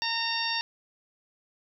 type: harmonic tone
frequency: 918 Hz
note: A#5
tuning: 27 cents flat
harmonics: 1 / 2 / 3 / 4 / 5 / 6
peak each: -34 / -34 / -34 / -34 / -34 / -34 dBFS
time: 0.02-0.61 s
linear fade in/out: 0 ms
effects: none